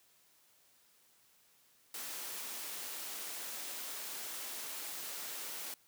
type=high-pass noise; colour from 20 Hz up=white; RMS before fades=-43 dBFS; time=1.94-5.74 s; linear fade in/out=2 ms; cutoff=260 Hz; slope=12 dB/octave; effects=white hiss -68 dBFS RMS until 5.87 s + high-pass 80 Hz 12 dB/octave